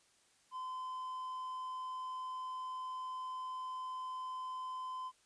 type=tone; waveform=triangle; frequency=1025 Hz; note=C6; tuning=36 cents flat; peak=-38 dBFS; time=0.51-5.12 s; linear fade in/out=50 ms; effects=white hiss -70 dBFS RMS until 5.25 s + resampled to 22050 Hz